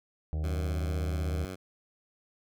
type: harmonic tone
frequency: 77.4 Hz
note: D#2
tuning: 9 cents flat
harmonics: 1 / 2 / 4 / 5 / 6 / 7 / 8 / 9 / 10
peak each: -29 / -38 / -49 / -55 / -51 / -53 / -54 / -56 / -58 dBFS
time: 0.33-1.45 s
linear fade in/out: 0 ms
type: tone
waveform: 10% pulse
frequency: 93.4 Hz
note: F#2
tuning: 17 cents sharp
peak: -29 dBFS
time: 0.43-1.56 s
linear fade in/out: 20 ms
effects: none